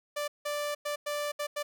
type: tone bursts at uneven times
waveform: sawtooth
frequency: 587.3 Hz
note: D5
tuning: in tune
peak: -27 dBFS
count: 6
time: 0.16-0.28 / 0.45-0.75 / 0.85-0.96 / 1.06-1.32 / 1.39-1.47 / 1.56-1.63 s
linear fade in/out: 10 ms
effects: none